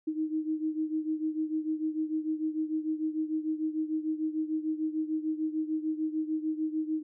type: beating tone pair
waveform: sine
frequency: 311.1 / 317.8 Hz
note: D#4 / D#4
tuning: 0 / +37 cents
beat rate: 6.7 Hz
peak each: -30 / -34 dBFS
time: 0.07-7.03 s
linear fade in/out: 10 ms
effects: none